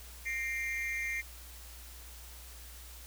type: tone with amplitude modulation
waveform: triangle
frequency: 2105 Hz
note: C7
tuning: 10 cents sharp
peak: -27 dBFS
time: 0.25-1.22 s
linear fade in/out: 20 ms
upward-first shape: sine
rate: 261 Hz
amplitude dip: 100%
effects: added 60 Hz sine -49 dBFS peak until 3.06 s + white hiss -52 dBFS RMS until 3.06 s